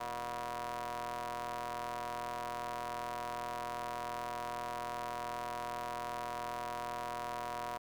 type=ring-modulated tone; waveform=sawtooth; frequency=123.47 Hz; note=B2; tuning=in tune; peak=-31 dBFS; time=0-7.78 s; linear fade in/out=10 ms; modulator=843 Hz; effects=12-bit